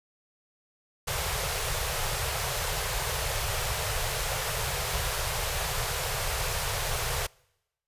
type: band-stop noise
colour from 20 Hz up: pink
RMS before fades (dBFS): -30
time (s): 1.07-7.27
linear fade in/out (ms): 10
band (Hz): 150 to 420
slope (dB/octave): 48
effects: noise-tail reverb RT60 0.9 s tail -26 dB re dry + resampled to 32000 Hz